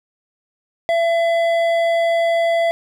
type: tone with hard clipping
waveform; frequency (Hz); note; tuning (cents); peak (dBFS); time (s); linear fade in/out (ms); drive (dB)
sine; 672; E5; +33; -16; 0.89-2.71; 0; 9
effects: none